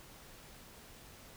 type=silence; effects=pink hiss -55 dBFS RMS until 1.36 s